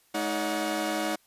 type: tone cluster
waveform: sawtooth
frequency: 214.1 / 315.5 / 569 / 730 Hz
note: A3 / D#4 / C#5 / F#5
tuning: -47 / +24 / +45 / -24 cents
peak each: -32 / -27 / -30 / -29 dBFS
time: 0.14-1.16 s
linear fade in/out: 10 ms
effects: white hiss -64 dBFS RMS until 1.26 s + resampled to 32000 Hz